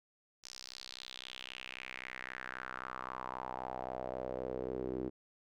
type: tone with band-pass filter sweep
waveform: sawtooth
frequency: 63.8 Hz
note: C2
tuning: 43 cents flat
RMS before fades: -43 dBFS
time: 0.43-5.1 s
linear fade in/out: 20 ms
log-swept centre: 5600 to 340 Hz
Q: 3.7
effects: none